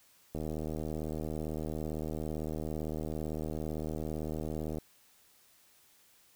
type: click train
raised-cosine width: 2 ms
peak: -24 dBFS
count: 346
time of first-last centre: 0.35-4.784 s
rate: 77.8 Hz
effects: white hiss -64 dBFS RMS until 6.35 s

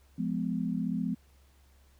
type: chord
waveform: sine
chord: F diminished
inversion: none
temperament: just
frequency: 174.61 / 209.5 / 251.4 Hz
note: F3 / Ab3 / Cb4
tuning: 0 / +15 / +31 cents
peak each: -33 dBFS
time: 0.18-1.15 s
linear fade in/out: 10 ms
effects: added 68 Hz sine -59 dBFS peak until 1.99 s + pink hiss -67 dBFS RMS until 1.99 s

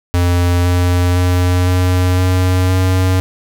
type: tone with pitch steps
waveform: square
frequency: 88 / 88.92 / 89.85 / 90.79 / 91.74 / 92.7 Hz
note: F2 / F2 / F2 / F#2 / F#2 / F#2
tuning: +14 / +32 / +50 / -32 / -14 / +4 cents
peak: -11 dBFS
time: 0.14-3.2 s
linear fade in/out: 0 ms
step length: 510 ms
effects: none

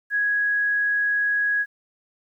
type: tone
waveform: sine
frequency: 1663 Hz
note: G#6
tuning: 2 cents sharp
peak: -19 dBFS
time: 0.1-1.66 s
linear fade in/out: 50 ms
effects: 10-bit

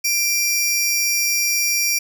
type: tone pair together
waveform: sawtooth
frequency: 2376 / 5651 Hz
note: D7 / F8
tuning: +20 / +20 cents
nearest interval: octave + minor third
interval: 1500 cents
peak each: -17 dBFS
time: 0.04-1.99 s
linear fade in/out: 10 ms
effects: none

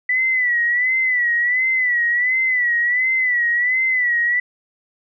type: tone with vibrato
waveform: sine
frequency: 1975.5 Hz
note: B6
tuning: in tune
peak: -15 dBFS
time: 0.09-4.4 s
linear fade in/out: 5 ms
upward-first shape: sine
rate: 1.4 Hz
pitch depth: 81 cents each way
effects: none

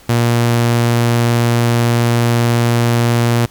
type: tone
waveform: sawtooth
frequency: 118.3 Hz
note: A#2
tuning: 26 cents sharp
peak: -7 dBFS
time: 0.09-3.46 s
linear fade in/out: 5 ms
effects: pink hiss -44 dBFS RMS until 3.5 s

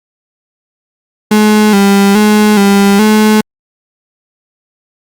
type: tone with pitch steps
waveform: 35% pulse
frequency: 212.6 / 198.8 / 211.3 / 199.4 / 214.7 Hz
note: G#3 / G3 / G#3 / G3 / A3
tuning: +41 / +25 / +30 / +30 / -42 cents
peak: -3 dBFS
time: 1.31-3.41 s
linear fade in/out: 5 ms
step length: 420 ms
effects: Opus 48 kbps

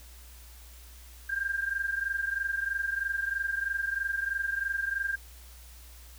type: tone pair together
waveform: sine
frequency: 1589 / 1612.1 Hz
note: G6 / G6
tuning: +23 / +48 cents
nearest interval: unison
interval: 25 cents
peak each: -30 / -33 dBFS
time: 1.29-5.16 s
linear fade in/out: 10 ms
effects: added 60 Hz sine -48 dBFS peak until 6.18 s + white hiss -54 dBFS RMS until 6.18 s

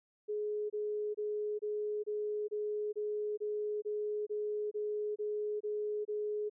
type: tone bursts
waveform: sine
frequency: 420.5 Hz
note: G#4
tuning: 22 cents sharp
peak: -33 dBFS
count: 14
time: 0.28-6.498 s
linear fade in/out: 20 ms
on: 420 ms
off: 26 ms
effects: none

